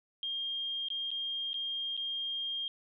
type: tone with dropouts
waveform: sine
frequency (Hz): 3216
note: G7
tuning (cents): +44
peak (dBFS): -33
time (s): 0.23-2.68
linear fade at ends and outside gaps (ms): 1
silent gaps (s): 0.885-0.902 / 1.106-1.114 / 1.532-1.542 / 1.967-1.975
effects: none